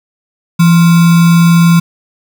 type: tone with sample-and-hold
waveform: sine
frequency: 169.3 Hz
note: E3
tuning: 46 cents sharp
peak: -3 dBFS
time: 0.59-1.8 s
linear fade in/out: 10 ms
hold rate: 1225 Hz
effects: none